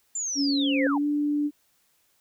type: linear sweep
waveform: sine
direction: down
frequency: 7320 to 740 Hz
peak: -27 dBFS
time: 0.15-0.98 s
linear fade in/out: 5 ms
type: tone with exponential growth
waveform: sine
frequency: 523.3 Hz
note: C5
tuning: in tune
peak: -22 dBFS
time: 0.31-0.87 s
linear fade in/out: 2 ms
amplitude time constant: 120 ms
type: tone with pitch glide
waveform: sine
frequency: 280.3 to 293.4 Hz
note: C#4 to D4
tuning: +19 to -2 cents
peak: -22 dBFS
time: 0.35-1.51 s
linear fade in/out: 50 ms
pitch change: +79 cents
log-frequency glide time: 0.89-1.06 s
effects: white hiss -67 dBFS RMS until 2.2 s